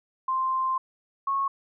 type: tone pair in turn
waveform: sine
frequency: 1046.5 / 1096.9 Hz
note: C6 / C#6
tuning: 0 / -19 cents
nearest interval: minor second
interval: 81 cents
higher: second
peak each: -23 dBFS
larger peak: neither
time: 0.28-0.78 / 1.27-1.48 s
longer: first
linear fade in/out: 5 ms
effects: none